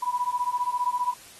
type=beating tone pair; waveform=sine; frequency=977 / 992 Hz; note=B5 / B5; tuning=-19 / +7 cents; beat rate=15 Hz; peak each=-27 dBFS; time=0.02-1.14 s; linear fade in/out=10 ms; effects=white hiss -48 dBFS RMS until 1.39 s + AAC 32 kbps